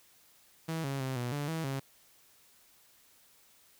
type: tone with pitch steps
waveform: sawtooth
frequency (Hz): 162.2 / 137.5 / 131.8 / 122.1 / 144.8 / 162 / 135.8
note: E3 / C#3 / C3 / B2 / D3 / E3 / C#3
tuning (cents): -28 / -14 / +13 / -19 / -24 / -30 / -35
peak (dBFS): -29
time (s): 0.68-1.8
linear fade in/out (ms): 10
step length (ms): 160
effects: white hiss -63 dBFS RMS until 3.79 s